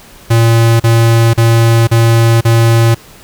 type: tone bursts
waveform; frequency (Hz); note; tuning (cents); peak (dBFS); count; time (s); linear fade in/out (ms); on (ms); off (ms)
square; 115.1; A#2; -22; -6; 5; 0.3-2.948; 10; 500; 37
effects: pink hiss -38 dBFS RMS until 3.23 s